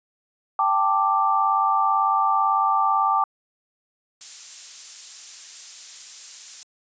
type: chord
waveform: sine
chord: G suspended second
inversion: none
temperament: just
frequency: 784 / 882 / 1176 Hz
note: G5 / A5 / D6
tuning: 0 / +4 / +2 cents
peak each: -23 / -23 / -20 dBFS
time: 0.59-3.24 s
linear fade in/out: 2 ms
type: noise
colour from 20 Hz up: violet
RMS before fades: -30 dBFS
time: 4.21-6.63 s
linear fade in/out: 0 ms
effects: resampled to 16000 Hz

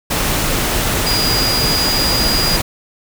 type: tone in noise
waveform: sine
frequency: 4874 Hz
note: D#8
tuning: 37 cents flat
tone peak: -16 dBFS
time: 1.06-2.57 s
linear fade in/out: 10 ms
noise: pink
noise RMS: -17 dBFS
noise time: 0.1-2.62 s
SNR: -2 dB
effects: none

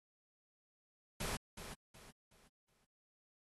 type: noise with echo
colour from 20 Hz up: pink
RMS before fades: -41 dBFS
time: 1.2-1.37 s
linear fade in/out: 5 ms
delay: 370 ms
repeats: 4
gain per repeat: -9 dB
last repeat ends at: 2.85 s
effects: AAC 32 kbps

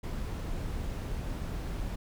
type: noise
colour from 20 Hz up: brown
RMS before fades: -35 dBFS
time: 0.03-1.96 s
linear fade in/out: 10 ms
effects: none

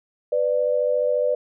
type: tone pair together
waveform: sine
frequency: 498.5 / 592.8 Hz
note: B4 / D5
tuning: +16 / +16 cents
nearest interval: minor third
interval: 300 cents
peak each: -21 dBFS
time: 0.32-1.35 s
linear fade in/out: 5 ms
effects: none

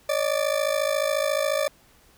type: ring-modulated tone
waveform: 40% pulse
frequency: 587.3 Hz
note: D5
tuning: in tune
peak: -18 dBFS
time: 0.09-1.68 s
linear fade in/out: 0 ms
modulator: 27.1 Hz
effects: pink hiss -57 dBFS RMS until 2.17 s

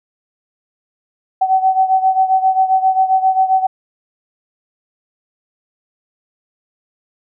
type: beating tone pair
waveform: sine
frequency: 757 / 764.5 Hz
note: F#5 / G5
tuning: +39 / -44 cents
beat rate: 7.5 Hz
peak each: -12 / -16 dBFS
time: 1.41-3.67 s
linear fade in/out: 10 ms
effects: none

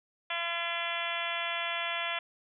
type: harmonic tone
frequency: 340 Hz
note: F4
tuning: 46 cents flat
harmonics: 2 / 3 / 4 / 5 / 6 / 7 / 8 / 9 / 10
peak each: -39 / -40 / -40 / -40 / -39 / -38 / -40 / -41 / -40 dBFS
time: 0.3-2.19 s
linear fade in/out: 5 ms
effects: none

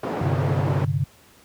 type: band-pass noise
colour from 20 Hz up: white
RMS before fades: -28 dBFS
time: 0.03-0.85 s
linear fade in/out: 5 ms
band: 160 to 640 Hz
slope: 12 dB/octave
type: chord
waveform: sine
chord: G suspended fourth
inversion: none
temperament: equal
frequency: 98 / 130.81 / 146.83 Hz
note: G2 / C3 / D3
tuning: 0 / 0 / 0 cents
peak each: -25 / -24 / -24 dBFS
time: 0.21-1.04 s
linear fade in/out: 5 ms
effects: pink hiss -53 dBFS RMS until 1.44 s + high-pass 60 Hz 12 dB/octave

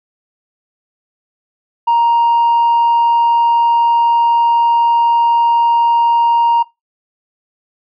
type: tone with tanh clipping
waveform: triangle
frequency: 936 Hz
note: A#5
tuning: 7 cents sharp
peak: -9 dBFS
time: 1.87-6.63 s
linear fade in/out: 10 ms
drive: 6 dB
effects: noise-tail reverb RT60 0.2 s tail -21 dB re dry

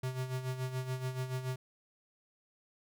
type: tone with tremolo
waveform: square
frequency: 129 Hz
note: C3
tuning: 24 cents flat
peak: -33 dBFS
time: 0.03-1.56 s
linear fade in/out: 5 ms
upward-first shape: sine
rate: 7 Hz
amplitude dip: 65%
effects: none

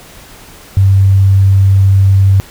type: tone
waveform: sine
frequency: 97.1 Hz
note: G2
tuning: 16 cents flat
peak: -4 dBFS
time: 0.77-2.4 s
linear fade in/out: 0 ms
effects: pink hiss -36 dBFS RMS until 2.5 s

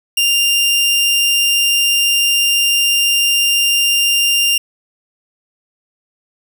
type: tone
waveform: sawtooth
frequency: 2794 Hz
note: F7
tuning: in tune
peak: -8 dBFS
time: 0.17-4.58 s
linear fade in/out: 5 ms
effects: none

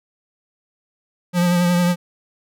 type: tone with vibrato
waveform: square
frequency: 176.1 Hz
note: F3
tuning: 15 cents sharp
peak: -15 dBFS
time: 1.33-1.96 s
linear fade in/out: 50 ms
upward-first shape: triangle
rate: 11 Hz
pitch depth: 32 cents each way
effects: none

